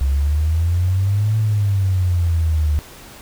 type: exponential two-way sweep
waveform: sine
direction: up then down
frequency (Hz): 66 to 110 to 73.4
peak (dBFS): -14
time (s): 0.01-2.79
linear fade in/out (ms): 0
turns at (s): 1.37
effects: pink hiss -40 dBFS RMS until 3.21 s